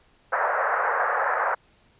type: band-pass noise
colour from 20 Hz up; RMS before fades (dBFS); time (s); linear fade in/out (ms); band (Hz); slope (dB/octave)
white; -24; 0.32-1.55; 10; 490 to 1700; 48
effects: pink hiss -60 dBFS RMS until 1.99 s + resampled to 8000 Hz